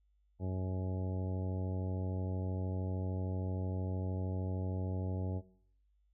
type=harmonic tone; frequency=93.1 Hz; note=F#2; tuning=11 cents sharp; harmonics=1 / 2 / 3 / 4 / 5 / 6 / 7 / 9; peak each=-35 / -41 / -45 / -47 / -49 / -51 / -52 / -54 dBFS; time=0.39-5.42 s; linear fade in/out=50 ms; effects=noise-tail reverb RT60 0.6 s tail -18 dB re dry + added 50 Hz sine -69 dBFS peak until 6.13 s